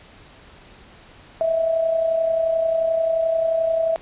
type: tone with amplitude modulation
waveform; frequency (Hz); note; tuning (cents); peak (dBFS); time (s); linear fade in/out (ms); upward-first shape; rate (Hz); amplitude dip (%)
sine; 654; E5; -14; -15; 1.41-3.96; 0; sine; 31.4; 50
effects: pink hiss -47 dBFS RMS until 4.01 s + resampled to 8000 Hz